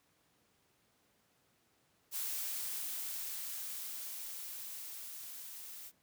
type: noise with level ramp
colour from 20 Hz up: blue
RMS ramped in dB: -38 to -49 dBFS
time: 2.11-5.92 s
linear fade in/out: 50 ms
effects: pink hiss -73 dBFS RMS until 6.02 s + high-pass 100 Hz 12 dB/octave